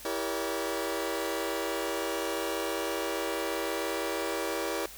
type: chord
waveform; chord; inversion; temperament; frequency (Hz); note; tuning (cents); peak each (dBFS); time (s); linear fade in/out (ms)
sawtooth; E diminished seventh; none; just; 329.6 / 395.6 / 474.7 / 569.6; E4 / G4 / Bb4 / Db5; 0 / +16 / +31 / +47; -32; 0.05-4.86; 2
effects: added 50 Hz sine -55 dBFS peak until 4.97 s + white hiss -47 dBFS RMS until 4.97 s